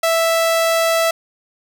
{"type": "tone", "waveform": "sawtooth", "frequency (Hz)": 659.3, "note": "E5", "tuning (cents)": 0, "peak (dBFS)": -10, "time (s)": [0.03, 1.11], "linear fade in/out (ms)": 5, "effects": []}